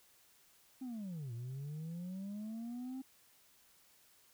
sine linear two-way sweep, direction down then up, 266.6 to 114.4 to 266.6 Hz, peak -38 dBFS, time 0.81-3.02 s, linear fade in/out 10 ms, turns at 1.33 s, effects tanh soft clip ceiling -40 dBFS + white hiss -67 dBFS RMS until 4.33 s

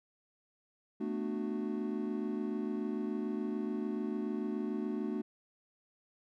triangle chord, B minor seventh, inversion third, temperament equal with one note detuned, 220 / 246.9 / 297.1 / 370 Hz, A3 / B3 / D4 / F#4, 0 / 0 / +20 / 0 cents, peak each -35 / -39 / -37 / -38 dBFS, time 1-5.22 s, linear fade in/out 10 ms, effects none

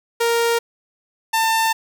sawtooth tone pair in turn, 466.2 / 895.5 Hz, A#4 / A5, 0 / +30 cents, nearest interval major seventh, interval 1130 cents, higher second, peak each -12 dBFS, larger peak neither, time 0.2-0.59 / 1.33-1.73 s, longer second, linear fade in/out 10 ms, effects none

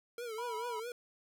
square tone with vibrato, 459.3 Hz, A#4, 26 cents flat, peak -40 dBFS, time 0.18-0.92 s, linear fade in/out 2 ms, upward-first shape triangle, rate 4.6 Hz, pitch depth 130 cents each way
triangle tone, 973 Hz, B5, 26 cents flat, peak -37 dBFS, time 0.38-0.8 s, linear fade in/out 5 ms
effects none

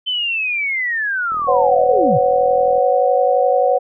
sine linear sweep, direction down, 3078 to 98 Hz, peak -17 dBFS, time 0.06-2.19 s, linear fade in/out 20 ms
click train, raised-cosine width 2 ms, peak -26 dBFS, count 60, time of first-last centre 1.32-2.78 s, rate 40.4 Hz
sine chord, B suspended second, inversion none, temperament equal with one note detuned, 502.8 / 554.4 / 740 Hz, B4 / C#5 / F#5, +31 / 0 / 0 cents, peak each -16 dBFS, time 1.47-3.79 s, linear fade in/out 20 ms
effects none

